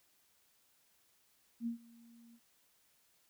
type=tone with ADSR envelope; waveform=sine; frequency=233.1 Hz; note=A#3; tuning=in tune; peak=-33 dBFS; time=1.6-2.4 s; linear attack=66 ms; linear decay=110 ms; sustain=-24 dB; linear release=56 ms; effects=white hiss -72 dBFS RMS until 3.29 s